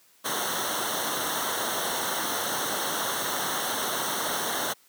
pink noise with comb filter, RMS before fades -29 dBFS, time 0.24-4.74 s, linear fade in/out 20 ms, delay 0.41 ms, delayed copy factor -0.85, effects white hiss -60 dBFS RMS until 4.88 s + high-pass 150 Hz 12 dB/octave

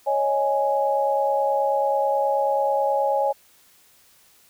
sine chord, C# suspended second, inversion none, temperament just, 554.4 / 623.7 / 831.5 Hz, C#5 / D#5 / G#5, 0 / +4 / +2 cents, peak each -22 / -27 / -22 dBFS, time 0.06-3.33 s, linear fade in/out 20 ms, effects white hiss -56 dBFS RMS until 4.49 s

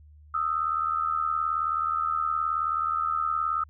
sine tone pair together, 1244.5 / 1323.5 Hz, D#6 / E6, 0 / +7 cents, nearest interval minor second, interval 107 cents, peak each -27 dBFS, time 0.34-3.64 s, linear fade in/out 5 ms, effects added 75 Hz sine -49 dBFS peak until 3.69 s

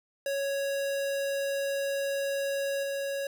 square tone with level steps, 554.4 Hz, C#5, in tune, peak -29 / -31 dBFS, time 0.26-3.27 s, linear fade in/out 2 ms, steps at 2.83 s, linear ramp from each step 2 ms, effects none

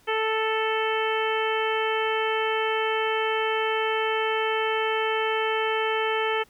harmonic tone, 440 Hz, A4, in tune, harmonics 1 / 2 / 3 / 4 / 5 / 6 / 7, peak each -26 / -29 / -31 / -32 / -33 / -34 / -34 dBFS, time 0.07-6.44 s, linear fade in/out 20 ms, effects pink hiss -59 dBFS RMS until 6.49 s

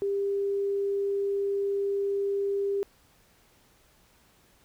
sine tone, 398.5 Hz, G4, 28 cents sharp, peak -25 dBFS, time 0.02-2.83 s, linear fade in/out 0 ms, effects pink hiss -62 dBFS RMS until 4.64 s

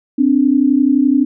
sine tone pair together, 259 / 290.7 Hz, C4 / D4, -17 / -18 cents, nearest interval major second, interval 199 cents, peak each -12 dBFS, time 0.18-1.25 s, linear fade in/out 10 ms, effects none

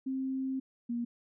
sine tone pair in turn, 264.5 / 237.4 Hz, C4 / A#3, +19 / +32 cents, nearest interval major second, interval 187 cents, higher first, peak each -31 / -31 dBFS, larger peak neither, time 0.06-0.6 / 0.89-1.05 s, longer first, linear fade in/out 10 ms, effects none

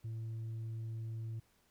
sine tone, 112.5 Hz, A2, 39 cents sharp, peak -36 dBFS, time 0.04-1.4 s, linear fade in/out 10 ms, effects tanh soft clip ceiling -38 dBFS + pink hiss -72 dBFS RMS until 1.7 s

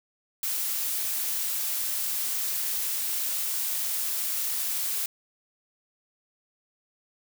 blue noise, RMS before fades -29 dBFS, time 0.43-5.06 s, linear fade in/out 2 ms, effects none

